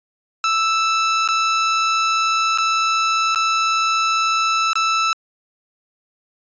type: tone with dropouts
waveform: sawtooth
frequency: 1319 Hz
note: E6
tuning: 1 cent sharp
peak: -12 dBFS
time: 0.44-5.13 s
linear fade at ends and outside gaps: 1 ms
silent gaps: 1.277-1.287 / 2.576-2.584 / 3.348-3.358 / 4.732-4.755 s
effects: resampled to 16000 Hz